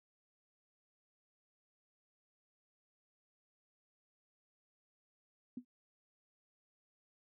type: tone with exponential decay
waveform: sine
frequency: 247.5 Hz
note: B3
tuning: 4 cents sharp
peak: -37 dBFS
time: 5.57-5.65 s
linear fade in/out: 5 ms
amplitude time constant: 16 ms
effects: none